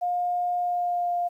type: tone with pitch glide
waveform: sine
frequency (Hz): 711 to 702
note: F5 to F5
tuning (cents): +31 to +9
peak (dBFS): -23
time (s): 0.01-1.29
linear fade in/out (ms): 20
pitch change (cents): -22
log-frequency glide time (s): 0.58-1.16
effects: 10-bit